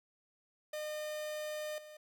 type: tone with level steps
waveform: 45% pulse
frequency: 608 Hz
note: D#5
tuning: 40 cents flat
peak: -38 / -50 dBFS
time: 0.73-1.97 s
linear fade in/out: 5 ms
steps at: 1.78 s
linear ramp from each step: 2 ms
effects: none